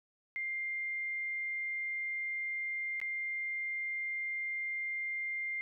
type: tone with dropouts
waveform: sine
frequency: 2100 Hz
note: C7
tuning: 6 cents sharp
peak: -34 dBFS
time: 0.36-5.61 s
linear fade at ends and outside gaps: 0 ms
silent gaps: 3.001-3.015 s
effects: none